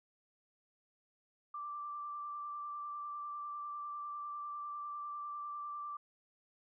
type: tone with vibrato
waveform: sine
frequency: 1174.7 Hz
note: D6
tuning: in tune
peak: -40 dBFS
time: 1.54-5.97 s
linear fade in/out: 5 ms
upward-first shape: square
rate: 10 Hz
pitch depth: 11 cents each way
effects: none